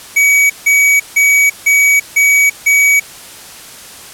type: tone bursts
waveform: square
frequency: 2267 Hz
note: C#7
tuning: 38 cents sharp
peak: -7 dBFS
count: 6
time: 0.16-3 s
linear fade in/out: 10 ms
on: 340 ms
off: 160 ms
effects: white hiss -33 dBFS RMS until 4.13 s + low-pass 12000 Hz 12 dB/octave